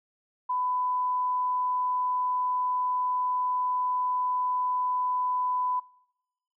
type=tone; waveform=sine; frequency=1000 Hz; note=B5; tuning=21 cents sharp; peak=-25 dBFS; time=0.49-5.8 s; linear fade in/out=10 ms; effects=noise-tail reverb RT60 1.0 s tail -26 dB re dry